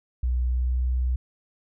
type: tone with pitch glide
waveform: sine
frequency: 61.74 to 62.64 Hz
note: B1 to B1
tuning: 0 to +25 cents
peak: -21 dBFS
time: 0.23-1.16 s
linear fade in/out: 5 ms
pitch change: +25 cents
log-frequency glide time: 0.44-0.79 s
effects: none